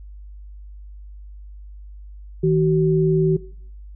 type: tone pair together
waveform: sine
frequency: 158.86 / 378.1 Hz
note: D#3 / F#4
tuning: +36 / +38 cents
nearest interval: octave + minor third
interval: 1502 cents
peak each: -17 dBFS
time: 2.43-3.37 s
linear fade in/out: 10 ms
effects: noise-tail reverb RT60 0.6 s tail -19 dB re dry + added 50 Hz sine -36 dBFS peak until 3.95 s